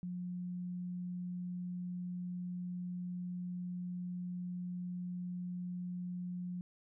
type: tone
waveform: sine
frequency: 178.8 Hz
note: F3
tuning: 41 cents sharp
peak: -38 dBFS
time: 0.03-6.61 s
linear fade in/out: 0 ms
effects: none